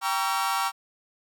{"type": "chord", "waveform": "40% pulse", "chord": "G diminished seventh", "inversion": "none", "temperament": "just", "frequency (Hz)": [784, 940.8, 1128.9, 1354.7], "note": ["G5", "Bb5", "Db6", "Fb6"], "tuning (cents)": [0, 16, 31, 47], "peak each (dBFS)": -29, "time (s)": [0.01, 0.72], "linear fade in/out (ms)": 50, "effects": []}